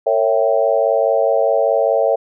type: chord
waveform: sine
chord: A# diminished seventh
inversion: none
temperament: equal with one note detuned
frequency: 455.5 / 554.4 / 659.3 / 784 Hz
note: A#4 / C#5 / E5 / G5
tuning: -40 / 0 / 0 / 0 cents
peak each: -19 / -16 / -17 / -22 dBFS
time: 0.06-2.16 s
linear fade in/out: 10 ms
effects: none